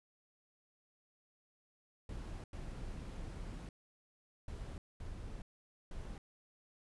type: noise bursts at uneven times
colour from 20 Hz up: brown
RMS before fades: -45 dBFS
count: 5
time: 2.09-2.44 / 2.53-3.69 / 4.48-4.78 / 5-5.42 / 5.91-6.18 s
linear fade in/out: 2 ms
effects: resampled to 24000 Hz